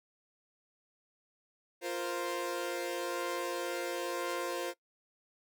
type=chord; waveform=sawtooth; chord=F suspended fourth; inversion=none; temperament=equal; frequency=349.2 / 466.2 / 523.3 Hz; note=F4 / Bb4 / C5; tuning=0 / 0 / 0 cents; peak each=-34 / -37 / -34 dBFS; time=1.81-4.74 s; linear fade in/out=50 ms; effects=noise-tail reverb RT60 0.1 s tail -19 dB re dry